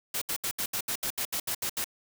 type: noise bursts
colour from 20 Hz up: white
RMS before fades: -31 dBFS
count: 12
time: 0.14-1.844 s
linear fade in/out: 5 ms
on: 76 ms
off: 72 ms
effects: none